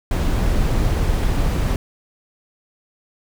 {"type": "noise", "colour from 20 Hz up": "brown", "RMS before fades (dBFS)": -18, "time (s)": [0.11, 1.76], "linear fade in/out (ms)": 2, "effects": []}